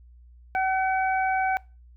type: harmonic tone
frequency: 759 Hz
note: F#5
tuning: 44 cents sharp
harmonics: 1 / 2 / 3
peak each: -23 / -29 / -33 dBFS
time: 0.55-1.57 s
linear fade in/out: 0 ms
effects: noise-tail reverb RT60 0.3 s tail -23 dB re dry + added 60 Hz sine -48 dBFS peak until 1.96 s